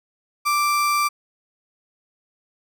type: tone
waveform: 35% pulse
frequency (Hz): 1174.7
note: D6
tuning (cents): 0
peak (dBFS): -16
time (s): 0.45-1.09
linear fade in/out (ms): 20
effects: none